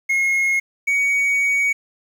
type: tone pair in turn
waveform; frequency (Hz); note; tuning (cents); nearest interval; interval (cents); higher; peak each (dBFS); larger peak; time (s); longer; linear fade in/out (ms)
triangle; 2159 / 2247; C#7 / C#7; -46 / +23; minor second; 69; second; -14; neither; 0.09-0.6 / 0.87-1.73; second; 10
effects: 8-bit